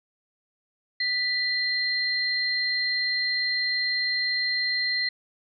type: tone pair together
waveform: sine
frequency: 1975.5 / 4167 Hz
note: B6 / C8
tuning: 0 / -8 cents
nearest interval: octave + minor second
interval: 1292 cents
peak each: -26 dBFS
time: 1-5.09 s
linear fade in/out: 5 ms
effects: none